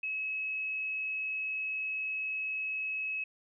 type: tone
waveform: sine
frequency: 2572 Hz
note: E7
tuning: 43 cents flat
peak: -32 dBFS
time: 0.03-3.24 s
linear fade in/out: 5 ms
effects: none

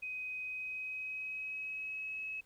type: tone with pitch glide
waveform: sine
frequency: 2513 to 2572 Hz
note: D#7 to E7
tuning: +17 to -43 cents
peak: -38 dBFS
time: 0.02-2.41 s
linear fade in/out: 10 ms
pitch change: +40 cents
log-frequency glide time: 0.43-2.24 s
effects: pink hiss -69 dBFS RMS until 2.45 s

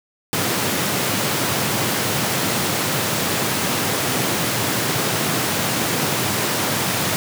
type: high-pass noise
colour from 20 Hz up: pink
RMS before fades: -21 dBFS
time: 0.33-7.16 s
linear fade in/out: 0 ms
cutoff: 100 Hz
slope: 48 dB/octave
effects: none

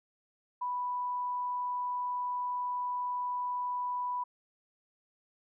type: tone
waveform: sine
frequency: 987.8 Hz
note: B5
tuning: in tune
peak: -31 dBFS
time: 0.61-4.24 s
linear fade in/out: 10 ms
effects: none

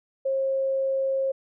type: tone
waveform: sine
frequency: 537 Hz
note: C5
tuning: 45 cents sharp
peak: -22 dBFS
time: 0.25-1.32 s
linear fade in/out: 10 ms
effects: none

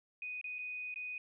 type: tone with dropouts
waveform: sine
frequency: 2489 Hz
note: D#7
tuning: in tune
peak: -39 dBFS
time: 0.22-1.18 s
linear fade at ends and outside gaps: 2 ms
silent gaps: 0.413-0.442 / 0.585-0.589 / 0.942-0.959 s
effects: none

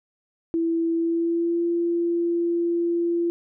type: tone with pitch glide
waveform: sine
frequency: 331.5 to 341.6 Hz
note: E4 to F4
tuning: +10 to -38 cents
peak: -20 dBFS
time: 0.54-3.3 s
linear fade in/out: 0 ms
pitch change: +52 cents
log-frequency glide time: 0.94-1.64 s
effects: none

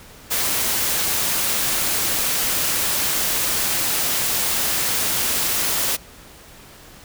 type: noise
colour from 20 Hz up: white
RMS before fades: -21 dBFS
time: 0.3-5.97 s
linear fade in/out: 20 ms
effects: pink hiss -44 dBFS RMS until 7.04 s

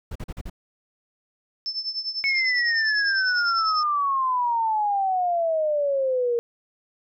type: noise bursts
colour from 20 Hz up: brown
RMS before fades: -32 dBFS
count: 5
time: 0.11-0.499 s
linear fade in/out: 5 ms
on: 45 ms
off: 41 ms
type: tone with tremolo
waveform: sine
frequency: 5280 Hz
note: E8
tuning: 2 cents sharp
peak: -23 dBFS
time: 1.66-3.83 s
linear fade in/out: 0 ms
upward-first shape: triangle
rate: 10 Hz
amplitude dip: 85%
type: exponential sweep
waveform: sine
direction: down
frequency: 2217 to 466.2 Hz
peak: -20 dBFS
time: 2.24-6.39 s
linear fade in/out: 0 ms
effects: none

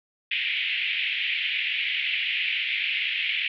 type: band-pass noise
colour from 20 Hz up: pink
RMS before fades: -27 dBFS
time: 0.31-3.48 s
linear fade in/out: 5 ms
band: 2100 to 3200 Hz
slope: 48 dB/octave
effects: none

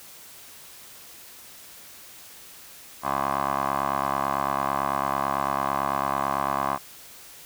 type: tone with band-pass filter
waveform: 15% pulse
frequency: 69 Hz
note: C#2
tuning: 7 cents flat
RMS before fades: -26 dBFS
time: 3.02-6.79 s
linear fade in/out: 50 ms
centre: 980 Hz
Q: 5.1
effects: white hiss -46 dBFS RMS until 7.45 s

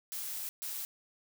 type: noise bursts at uneven times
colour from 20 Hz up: blue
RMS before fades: -39 dBFS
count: 2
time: 0.12-0.49 / 0.62-0.85 s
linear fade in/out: 0 ms
effects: none

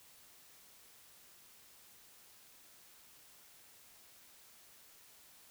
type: silence
effects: white hiss -61 dBFS RMS until 5.5 s

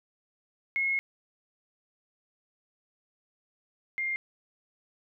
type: tone pair in turn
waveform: sine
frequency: 2168 / 2114 Hz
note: C#7 / C7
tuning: -39 / +17 cents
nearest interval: unison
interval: 44 cents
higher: first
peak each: -25 / -28 dBFS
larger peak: first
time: 0.76-0.99 / 3.98-4.16 s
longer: first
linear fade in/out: 0 ms
effects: none

